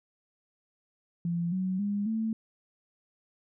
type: tone with pitch steps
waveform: sine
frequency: 171.1 / 186.59 / 203.5 / 221.9 Hz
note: F3 / F#3 / G#3 / A3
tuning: -35 / +15 / -35 / +15 cents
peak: -27 dBFS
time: 1.25-2.33 s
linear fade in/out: 2 ms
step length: 270 ms
effects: none